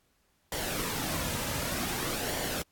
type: noise with flanger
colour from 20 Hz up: pink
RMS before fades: -33 dBFS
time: 0.52-2.62 s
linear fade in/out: 2 ms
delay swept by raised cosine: 0.77 to 2.77 ms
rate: 0.54 Hz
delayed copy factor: -0.5
effects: pink hiss -71 dBFS RMS until 2.71 s + AAC 64 kbps